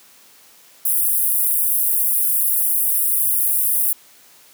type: high-pass noise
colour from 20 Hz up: pink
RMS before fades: -18 dBFS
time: 0.85-3.93 s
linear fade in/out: 5 ms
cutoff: 10000 Hz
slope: 48 dB/octave
effects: white hiss -49 dBFS RMS until 4.53 s + high-pass 150 Hz 12 dB/octave